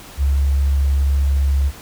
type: tone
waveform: sine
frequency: 69.3 Hz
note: C#2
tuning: in tune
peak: -13 dBFS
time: 0.17-1.72 s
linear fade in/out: 50 ms
effects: pink hiss -39 dBFS RMS until 1.81 s